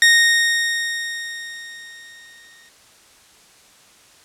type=tone with exponential decay; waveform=sawtooth; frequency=1857 Hz; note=A#6; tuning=7 cents flat; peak=-5 dBFS; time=0.02-2.69 s; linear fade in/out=1 ms; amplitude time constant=580 ms; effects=white hiss -50 dBFS RMS until 4.24 s + low-pass 9000 Hz 12 dB/octave